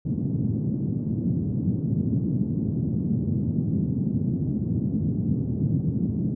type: band-pass noise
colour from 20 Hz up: white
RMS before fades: -25 dBFS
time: 0.05-6.35 s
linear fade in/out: 10 ms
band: 100 to 230 Hz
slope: 24 dB/octave
effects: none